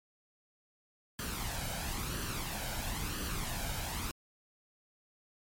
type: noise with flanger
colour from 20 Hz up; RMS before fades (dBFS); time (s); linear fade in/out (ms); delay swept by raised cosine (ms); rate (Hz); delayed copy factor
pink; -37; 1.19-4.11; 0; 0.66 to 1.33; 0.99; +0.55
effects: MP3 64 kbps